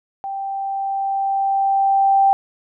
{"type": "tone with level ramp", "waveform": "sine", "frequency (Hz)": 784, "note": "G5", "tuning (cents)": 0, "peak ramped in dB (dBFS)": [-24, -10], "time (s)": [0.24, 2.33], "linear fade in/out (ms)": 0, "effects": []}